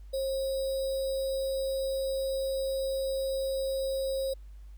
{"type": "tone with sample-and-hold", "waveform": "sine", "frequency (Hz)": 536, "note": "C5", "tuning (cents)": 42, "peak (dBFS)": -28, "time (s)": [0.13, 4.34], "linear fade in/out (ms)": 10, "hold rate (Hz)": 4410, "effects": ["added 50 Hz sine -44 dBFS peak until 4.77 s", "pink hiss -69 dBFS RMS until 4.77 s"]}